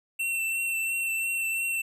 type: tone with vibrato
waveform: square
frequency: 2700 Hz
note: E7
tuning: 41 cents sharp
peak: -27 dBFS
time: 0.19-1.82 s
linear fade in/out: 10 ms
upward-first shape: triangle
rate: 2.9 Hz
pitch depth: 22 cents each way
effects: none